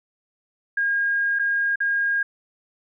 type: tone with dropouts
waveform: sine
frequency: 1624 Hz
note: G#6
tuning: 39 cents flat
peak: -19 dBFS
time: 0.77-2.23 s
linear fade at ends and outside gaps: 5 ms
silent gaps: 1.389-1.394 / 1.758-1.803 s
effects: none